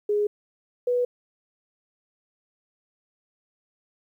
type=tone pair in turn; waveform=sine; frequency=415.3 / 491.1 Hz; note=G#4 / B4; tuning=0 / -10 cents; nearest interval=minor third; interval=290 cents; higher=second; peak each=-20 dBFS; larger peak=neither; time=0.09-0.27 / 0.87-1.05 s; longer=neither; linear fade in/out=5 ms; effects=10-bit